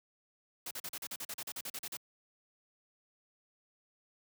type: noise bursts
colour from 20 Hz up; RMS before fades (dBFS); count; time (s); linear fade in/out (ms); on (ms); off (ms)
white; -41; 15; 0.66-1.97; 5; 50; 40
effects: high-pass 100 Hz 12 dB/octave